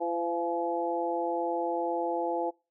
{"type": "harmonic tone with a mistuned harmonic", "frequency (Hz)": 170, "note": "F3", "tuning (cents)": -46, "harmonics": [2, 3, 4, 5], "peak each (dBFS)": [-33, -33, -34, -33], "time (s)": [0, 2.51], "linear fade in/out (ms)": 20, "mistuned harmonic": 4, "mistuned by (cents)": 20, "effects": ["noise-tail reverb RT60 0.3 s tail -24 dB re dry"]}